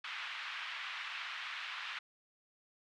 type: band-pass noise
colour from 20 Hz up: white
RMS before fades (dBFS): -43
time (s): 0.04-1.99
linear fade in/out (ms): 5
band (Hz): 1100 to 3100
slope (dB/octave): 24
effects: none